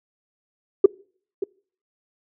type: tone with echo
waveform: sine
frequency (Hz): 390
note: G4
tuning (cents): -9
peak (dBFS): -5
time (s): 0.84-0.86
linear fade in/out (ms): 5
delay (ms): 580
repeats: 1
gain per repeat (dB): -15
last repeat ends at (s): 1.44
effects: noise-tail reverb RT60 0.5 s tail -26 dB re dry + tanh soft clip ceiling -2 dBFS